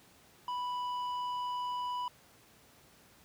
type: tone with tanh clipping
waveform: triangle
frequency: 987.8 Hz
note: B5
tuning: in tune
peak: -35 dBFS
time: 0.48-2.08 s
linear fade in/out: 2 ms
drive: 12 dB
effects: pink hiss -61 dBFS RMS until 3.24 s + high-pass 80 Hz 12 dB/octave